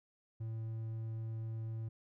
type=tone; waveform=triangle; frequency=112 Hz; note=A2; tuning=31 cents sharp; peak=-36 dBFS; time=0.4-1.89 s; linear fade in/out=10 ms; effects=none